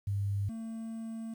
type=tone pair in turn; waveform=sine / triangle; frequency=100 / 225.2 Hz; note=G2 / A3; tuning=+35 / +40 cents; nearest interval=octave + major second; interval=1405 cents; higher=second; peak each=-29 / -35 dBFS; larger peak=first; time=0.07-0.49 / 0.49-1.34 s; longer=second; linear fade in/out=5 ms; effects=10-bit